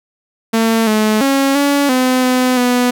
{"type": "tone with pitch steps", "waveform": "sawtooth", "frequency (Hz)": [225.6, 215.2, 273.6, 283.8, 255.3, 253.5, 246.8], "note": ["A3", "A3", "C#4", "C#4", "C4", "B3", "B3"], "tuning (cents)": [44, -38, -23, 41, -42, 45, -1], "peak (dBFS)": -7, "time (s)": [0.53, 2.91], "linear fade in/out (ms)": 10, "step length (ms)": 340, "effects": []}